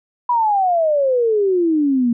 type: exponential sweep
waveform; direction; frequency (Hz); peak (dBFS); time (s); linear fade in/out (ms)
sine; down; 990 to 230.7; -13; 0.29-2.13; 5
effects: none